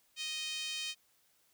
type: tone with high-pass filter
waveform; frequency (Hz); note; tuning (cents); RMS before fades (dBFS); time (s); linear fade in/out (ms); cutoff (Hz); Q
5% pulse; 622.3; D#5; 0; -39; 0.16-0.95; 50; 2800; 2.8
effects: white hiss -71 dBFS RMS until 1.53 s